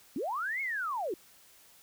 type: linear two-way sweep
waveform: sine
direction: up then down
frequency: 220 to 2217 to 318.2 Hz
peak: -31 dBFS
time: 0.16-1.14 s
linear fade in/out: 2 ms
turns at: 0.61 s
effects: white hiss -59 dBFS RMS until 1.82 s